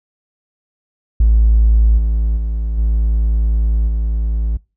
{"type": "tone with level steps", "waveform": "triangle", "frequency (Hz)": 55, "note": "A1", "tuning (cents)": 0, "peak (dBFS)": [-4, -10, -14, -9, -12], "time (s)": [1.2, 4.57], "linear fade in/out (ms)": 5, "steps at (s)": [1.97, 2.36, 2.77, 3.87], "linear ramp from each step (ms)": 20, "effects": ["noise-tail reverb RT60 0.3 s tail -25 dB re dry", "tanh soft clip ceiling -4 dBFS"]}